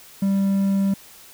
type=tone; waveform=triangle; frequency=196 Hz; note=G3; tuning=in tune; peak=-15 dBFS; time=0.22-0.94 s; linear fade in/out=5 ms; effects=white hiss -46 dBFS RMS until 1.33 s